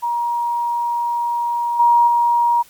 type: tone with level steps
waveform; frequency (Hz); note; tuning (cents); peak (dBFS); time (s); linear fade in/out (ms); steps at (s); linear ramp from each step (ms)
sine; 948; A#5; +29; -17 / -9 / -12; 0.02-2.63; 20; 1.79 / 2.07; 10
effects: white hiss -48 dBFS RMS until 2.69 s + MP3 96 kbps